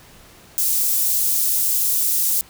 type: high-pass noise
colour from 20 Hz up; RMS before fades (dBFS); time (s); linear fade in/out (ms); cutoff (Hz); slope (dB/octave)
white; -19; 0.58-2.41; 0; 7900; 12
effects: pink hiss -47 dBFS RMS until 2.49 s